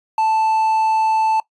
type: tone with quantisation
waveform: triangle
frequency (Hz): 880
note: A5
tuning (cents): 0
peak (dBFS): -12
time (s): 0.18-1.4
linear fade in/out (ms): 2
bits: 7
effects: noise-tail reverb RT60 0.1 s tail -19 dB re dry + resampled to 24000 Hz